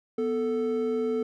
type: tone pair together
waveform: triangle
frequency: 246.9 / 441 Hz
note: B3 / A4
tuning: 0 / +4 cents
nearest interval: minor seventh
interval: 1004 cents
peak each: -28 / -24 dBFS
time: 0.18-1.23 s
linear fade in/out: 5 ms
effects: none